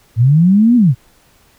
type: linear two-way sweep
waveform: sine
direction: up then down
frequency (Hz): 107.3 to 250 to 107.3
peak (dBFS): -6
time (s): 0.16-0.95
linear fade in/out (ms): 50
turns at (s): 0.76
effects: pink hiss -51 dBFS RMS until 1.58 s